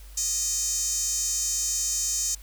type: tone with high-pass filter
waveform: sawtooth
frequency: 618 Hz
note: D#5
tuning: 12 cents flat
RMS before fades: -27 dBFS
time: 0.17-2.35 s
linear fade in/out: 5 ms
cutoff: 6500 Hz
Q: 6.4
effects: added 50 Hz sine -42 dBFS peak until 2.42 s + white hiss -53 dBFS RMS until 2.42 s